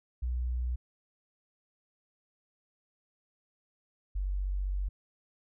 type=tone pair in turn; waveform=sine; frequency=61.3 / 47.58 Hz; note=B1 / F#1; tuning=-12 / +49 cents; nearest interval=major third; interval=439 cents; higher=first; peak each=-29 / -29 dBFS; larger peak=neither; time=0.22-0.76 / 4.15-4.89 s; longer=second; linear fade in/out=10 ms; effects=none